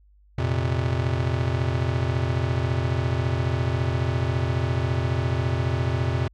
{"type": "chord", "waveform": "square", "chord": "F suspended fourth", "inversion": "none", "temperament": "just", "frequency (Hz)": [87.31, 116.41, 130.96], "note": ["F2", "Bb2", "C3"], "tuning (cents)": [0, -2, 2], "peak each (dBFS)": -27, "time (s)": [0.38, 6.28], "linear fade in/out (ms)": 5, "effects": ["added 50 Hz sine -53 dBFS peak until 6.33 s", "low-pass 4000 Hz 12 dB/octave"]}